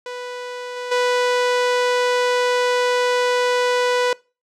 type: tone with level steps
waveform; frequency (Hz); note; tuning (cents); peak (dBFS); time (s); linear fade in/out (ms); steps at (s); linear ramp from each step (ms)
sawtooth; 493.9; B4; 0; -24 / -22 / -12; 0.06-4.13; 2; 0.76 / 0.91; 10
effects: noise-tail reverb RT60 0.3 s tail -23 dB re dry + low-pass 6000 Hz 12 dB/octave